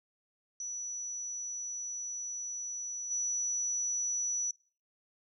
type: tone with level steps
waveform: sine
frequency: 5910 Hz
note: F#8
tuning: 3 cents flat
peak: -36 / -30 dBFS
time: 0.6-4.51 s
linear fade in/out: 2 ms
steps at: 3.1 s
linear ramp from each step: 20 ms
effects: noise-tail reverb RT60 0.4 s tail -21 dB re dry